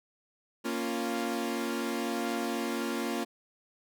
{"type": "chord", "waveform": "sawtooth", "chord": "Bb minor", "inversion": "none", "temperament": "equal", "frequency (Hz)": [233.1, 277.2, 349.2], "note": ["Bb3", "Db4", "F4"], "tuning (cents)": [0, 0, 0], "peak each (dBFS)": [-30, -32, -31], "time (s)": [0.64, 3.25], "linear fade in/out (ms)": 20, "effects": []}